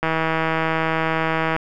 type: click train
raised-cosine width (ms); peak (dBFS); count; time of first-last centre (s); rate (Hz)
0.5; -6; 248; 0.03-1.564; 161
effects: none